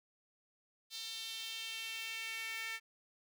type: tone with high-pass filter sweep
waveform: sawtooth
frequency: 449.1 Hz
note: A4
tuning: 35 cents sharp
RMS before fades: -43 dBFS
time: 0.9-2.8 s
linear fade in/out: 50 ms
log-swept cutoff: 3900 to 2000 Hz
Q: 3.1
effects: none